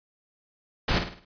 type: noise with echo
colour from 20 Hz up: pink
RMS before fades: -23 dBFS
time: 0.88-0.99 s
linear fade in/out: 5 ms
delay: 52 ms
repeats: 5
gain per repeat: -7 dB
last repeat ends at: 1.25 s
effects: resampled to 11025 Hz